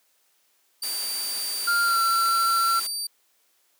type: tone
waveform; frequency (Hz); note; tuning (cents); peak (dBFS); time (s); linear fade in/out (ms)
25% pulse; 4642; D8; -21; -23; 0.82-3.07; 5
type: noise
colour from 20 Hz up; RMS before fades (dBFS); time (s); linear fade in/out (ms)
white; -36; 0.83-2.87; 5
type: tone with pitch glide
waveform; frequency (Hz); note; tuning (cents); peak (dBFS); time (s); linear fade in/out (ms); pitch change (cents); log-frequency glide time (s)
triangle; 1396.9 to 1357.1; F6 to E6; 0 to +50; -18; 1.67-2.8; 10; -50; 1.83-1.99
effects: white hiss -66 dBFS RMS until 3.79 s + high-pass 300 Hz 12 dB/octave